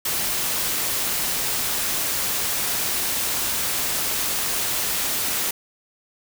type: noise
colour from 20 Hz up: white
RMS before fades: -24 dBFS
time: 0.05-5.51 s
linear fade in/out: 5 ms
effects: none